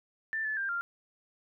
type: tone with pitch steps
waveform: sine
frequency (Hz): 1775 / 1733 / 1589 / 1392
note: A6 / A6 / G6 / F6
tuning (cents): +15 / -27 / +23 / -6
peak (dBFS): -30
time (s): 0.33-0.81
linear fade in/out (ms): 0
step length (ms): 120
effects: none